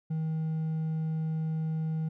triangle tone with hard clipping, 158.9 Hz, D#3, 37 cents sharp, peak -29 dBFS, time 0.1-2.09 s, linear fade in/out 10 ms, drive 5 dB, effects none

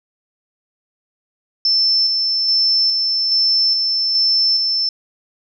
sine tone with tremolo, 5310 Hz, E8, 12 cents sharp, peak -12 dBFS, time 1.65-4.89 s, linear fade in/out 2 ms, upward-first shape square, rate 1.2 Hz, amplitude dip 30%, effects none

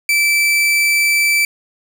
40% pulse tone, 2325 Hz, D7, 18 cents flat, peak -11 dBFS, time 0.09-1.45 s, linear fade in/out 2 ms, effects none

